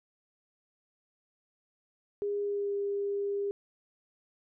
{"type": "tone with pitch glide", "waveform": "sine", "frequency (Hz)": [407.8, 402.4], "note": ["G#4", "G4"], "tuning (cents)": [-32, 45], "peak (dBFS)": -29, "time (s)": [2.22, 3.51], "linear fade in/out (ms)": 0, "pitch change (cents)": -23, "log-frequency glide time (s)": [2.41, 2.74], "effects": []}